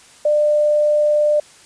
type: tone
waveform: sine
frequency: 597 Hz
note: D5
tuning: 28 cents sharp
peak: -12 dBFS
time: 0.25-1.4 s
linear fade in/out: 5 ms
effects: white hiss -46 dBFS RMS until 1.65 s + resampled to 22050 Hz